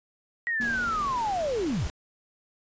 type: linear sweep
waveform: sine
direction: down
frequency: 1916 to 47 Hz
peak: -25 dBFS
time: 0.47-1.87 s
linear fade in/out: 0 ms
type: tone with exponential decay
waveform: sine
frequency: 233.1 Hz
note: A#3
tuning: in tune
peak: -32 dBFS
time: 0.6-1.89 s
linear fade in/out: 0 ms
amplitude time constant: 280 ms
type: noise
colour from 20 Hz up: pink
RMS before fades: -39 dBFS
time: 0.61-1.9 s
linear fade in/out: 0 ms
effects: resampled to 16000 Hz